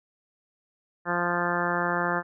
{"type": "harmonic tone", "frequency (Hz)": 174.61, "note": "F3", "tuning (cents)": 0, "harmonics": [1, 2, 3, 4, 5, 6, 7, 8, 9, 10], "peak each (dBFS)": [-33, -33, -33, -33, -33, -33, -33, -33, -33, -33], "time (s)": [1.05, 2.23], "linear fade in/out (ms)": 50, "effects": []}